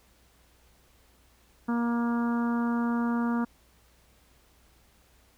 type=harmonic tone; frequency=235.9 Hz; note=A#3; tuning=21 cents sharp; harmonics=1 / 2 / 3 / 4 / 5 / 6 / 7; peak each=-25 / -39 / -41 / -37 / -39 / -40 / -48 dBFS; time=1.68-3.45 s; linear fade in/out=10 ms; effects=added 60 Hz sine -63 dBFS peak until 5.37 s + pink hiss -63 dBFS RMS until 5.37 s